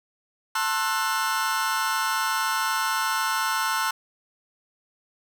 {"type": "chord", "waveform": "40% pulse", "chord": "F# half-diminished seventh", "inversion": "first", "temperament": "just", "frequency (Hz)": [888, 1065.6, 1332, 1480], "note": ["A5", "C6", "E6", "F#6"], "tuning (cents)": [16, 31, 18, 0], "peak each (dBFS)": -28, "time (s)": [0.55, 3.91], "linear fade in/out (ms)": 5, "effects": []}